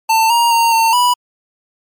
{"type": "tone with pitch steps", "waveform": "square", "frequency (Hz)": [893, 940, 924, 906, 982], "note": ["A5", "A#5", "A#5", "A#5", "B5"], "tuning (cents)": [25, 14, -16, -50, -10], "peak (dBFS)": -10, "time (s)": [0.09, 1.14], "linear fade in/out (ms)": 10, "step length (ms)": 210, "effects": ["MP3 96 kbps"]}